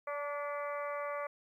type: harmonic tone with a mistuned harmonic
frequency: 288.9 Hz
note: D4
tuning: 28 cents flat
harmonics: 2 / 3 / 4 / 5 / 6 / 7 / 8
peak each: -38 / -48 / -40 / -49 / -53 / -47 / -52 dBFS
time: 0.07-1.27 s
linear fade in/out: 5 ms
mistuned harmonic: 3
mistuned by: +23 cents
effects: 12-bit